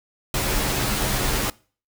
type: noise with comb filter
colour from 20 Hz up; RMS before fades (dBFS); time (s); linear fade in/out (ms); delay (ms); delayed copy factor
pink; -23; 0.34-1.5; 2; 12; -0.7
effects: noise-tail reverb RT60 0.4 s tail -23 dB re dry